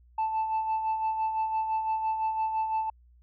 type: tone with tremolo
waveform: sine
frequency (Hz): 880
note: A5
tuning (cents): 0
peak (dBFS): -22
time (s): 0.18-2.9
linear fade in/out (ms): 5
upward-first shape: sine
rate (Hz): 5.9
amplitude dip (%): 55
effects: tanh soft clip ceiling -23 dBFS + added 60 Hz sine -55 dBFS peak until 3.22 s